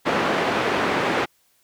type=band-pass noise; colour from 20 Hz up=pink; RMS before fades=-22 dBFS; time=0.05-1.26 s; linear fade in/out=20 ms; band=270 to 2200 Hz; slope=12 dB/octave; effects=white hiss -63 dBFS RMS until 1.63 s